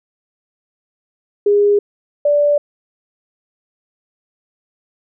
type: tone pair in turn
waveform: sine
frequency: 409.4 / 583.8 Hz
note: G#4 / D5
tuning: -25 / -10 cents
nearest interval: tritone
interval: 615 cents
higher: second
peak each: -9 / -10 dBFS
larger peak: first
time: 1.46-1.79 / 2.25-2.58 s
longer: neither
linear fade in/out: 5 ms
effects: none